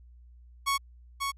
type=tone with echo; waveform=sawtooth; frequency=1108.7 Hz; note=C#6; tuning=in tune; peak=-21 dBFS; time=0.66-0.78 s; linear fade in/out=20 ms; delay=540 ms; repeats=1; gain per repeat=-4 dB; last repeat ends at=1.32 s; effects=added 60 Hz sine -50 dBFS peak until 1.37 s + resampled to 32000 Hz